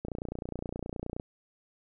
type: click train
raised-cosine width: 2 ms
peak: -22 dBFS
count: 35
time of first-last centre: 0.05-1.199 s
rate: 29.6 Hz
effects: none